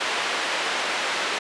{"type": "band-pass noise", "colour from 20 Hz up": "white", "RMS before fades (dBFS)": -26, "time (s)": [0, 1.39], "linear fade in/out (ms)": 10, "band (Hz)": [400, 2800], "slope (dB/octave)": 12, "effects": ["resampled to 22050 Hz"]}